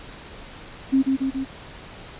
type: tone with echo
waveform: sine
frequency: 267.4 Hz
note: C4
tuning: 38 cents sharp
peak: -14 dBFS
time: 0.92-1.03 s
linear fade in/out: 20 ms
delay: 140 ms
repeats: 3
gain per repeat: -3 dB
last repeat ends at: 1.45 s
effects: pink hiss -41 dBFS RMS until 2.19 s + resampled to 8000 Hz